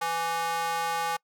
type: tone with high-pass filter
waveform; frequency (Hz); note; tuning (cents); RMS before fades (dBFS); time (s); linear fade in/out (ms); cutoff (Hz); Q
square; 166.5; E3; +18; -29; 0.01-1.17; 10; 890; 2.6
effects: noise-tail reverb RT60 0.1 s tail -25 dB re dry